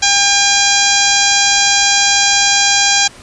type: harmonic tone with a mistuned harmonic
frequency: 803 Hz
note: G5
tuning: 41 cents sharp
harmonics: 1 / 2 / 3 / 4 / 5 / 6 / 7 / 8 / 9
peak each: -18 / -18 / -18 / -18 / -18 / -18 / -18 / -18 / -18 dBFS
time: 0.02-3.08 s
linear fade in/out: 10 ms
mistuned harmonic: 4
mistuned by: +22 cents
effects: pink hiss -38 dBFS RMS until 3.22 s + resampled to 22050 Hz